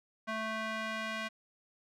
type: tone with band-pass filter sweep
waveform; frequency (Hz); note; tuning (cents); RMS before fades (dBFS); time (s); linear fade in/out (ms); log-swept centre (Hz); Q
square; 220; A3; 0; -37; 0.27-1.29; 20; 1400 to 2100; 1.1
effects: none